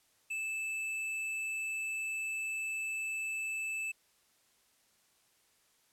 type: tone with hard clipping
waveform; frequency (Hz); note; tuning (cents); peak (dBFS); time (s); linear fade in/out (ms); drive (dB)
sine; 2629; E7; -5; -36; 0.3-3.92; 10; 9
effects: white hiss -70 dBFS RMS until 5.92 s + low-pass 12000 Hz 12 dB/octave